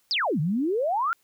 sine exponential two-way sweep, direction down then up, 5360 to 140.9 to 1439 Hz, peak -22 dBFS, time 0.11-1.13 s, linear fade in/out 0 ms, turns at 0.4 s, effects white hiss -67 dBFS RMS until 1.23 s

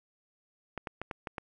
clicks, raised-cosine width 0.5 ms, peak -21 dBFS, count 6, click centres 0.777 / 0.872 / 1.016 / 1.112 / 1.272 / 1.382 s, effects none

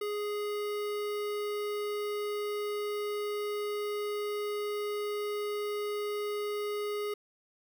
square tone with notch filter, 415.3 Hz, G#4, in tune, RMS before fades -34 dBFS, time 0.01-7.14 s, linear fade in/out 5 ms, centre 7000 Hz, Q 1.6, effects none

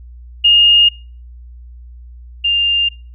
sine tone pair in turn, 2840 / 2801 Hz, F7 / F7, +28 / +4 cents, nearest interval unison, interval 24 cents, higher first, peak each -6 / -11 dBFS, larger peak first, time 0.44-0.89 / 2.44-2.89 s, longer neither, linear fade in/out 10 ms, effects noise-tail reverb RT60 0.4 s tail -25 dB re dry + added 60 Hz sine -33 dBFS peak until 3.14 s

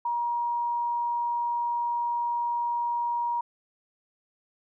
sine tone, 950 Hz, A#5, 33 cents sharp, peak -25 dBFS, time 0.05-3.41 s, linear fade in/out 5 ms, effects none

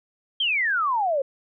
sine exponential sweep, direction down, 3262 to 523.3 Hz, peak -20 dBFS, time 0.4-1.22 s, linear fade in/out 5 ms, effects none

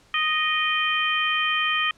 harmonic tone with a mistuned harmonic, 622.3 Hz, D#5, in tune, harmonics 2 / 3 / 4 / 5, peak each -26 / -26 / -26 / -26 dBFS, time 0.14-1.91 s, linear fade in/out 2 ms, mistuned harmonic 4, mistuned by -19 cents, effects pink hiss -57 dBFS RMS until 1.97 s + low-pass 8000 Hz 12 dB/octave

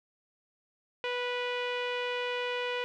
sawtooth tone with low-pass filter, 491.4 Hz, B4, 9 cents flat, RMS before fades -33 dBFS, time 1.04-2.84 s, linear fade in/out 0 ms, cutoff 2800 Hz, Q 2.9, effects none

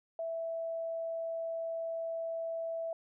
sine tone, 659.3 Hz, E5, in tune, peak -34 dBFS, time 0.19-2.93 s, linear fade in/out 2 ms, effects none

